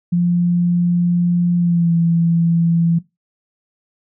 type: tone with pitch glide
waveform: sine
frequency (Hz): 174.61 to 167.88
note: F3 to E3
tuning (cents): 0 to +32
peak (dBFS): -12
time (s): 0.12-2.99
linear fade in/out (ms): 10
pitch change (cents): -68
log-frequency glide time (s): 1.57-1.93
effects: noise-tail reverb RT60 0.2 s tail -18 dB re dry